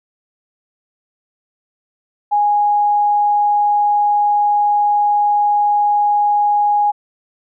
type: tone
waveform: sine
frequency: 827 Hz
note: G#5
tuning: 8 cents flat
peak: -11 dBFS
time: 2.31-6.92 s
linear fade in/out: 20 ms
effects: none